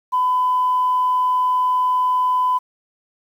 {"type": "tone", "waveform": "sine", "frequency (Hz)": 1005, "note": "B5", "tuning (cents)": 30, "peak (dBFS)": -14, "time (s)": [0.12, 2.59], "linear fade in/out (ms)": 20, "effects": ["tanh soft clip ceiling -10 dBFS", "8-bit"]}